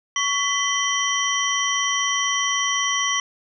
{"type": "tone cluster", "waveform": "sine", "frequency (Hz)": [1120, 1995, 3108, 5820], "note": ["C#6", "B6", "G7", "F#8"], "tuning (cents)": [18, 17, -16, -29], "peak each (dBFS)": -25, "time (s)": [0.16, 3.2], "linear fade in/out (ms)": 2, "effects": []}